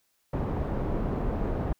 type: low-pass noise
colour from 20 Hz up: pink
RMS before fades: -29 dBFS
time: 0.33-1.73 s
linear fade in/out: 5 ms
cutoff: 670 Hz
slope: 12 dB/octave
effects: white hiss -72 dBFS RMS until 1.79 s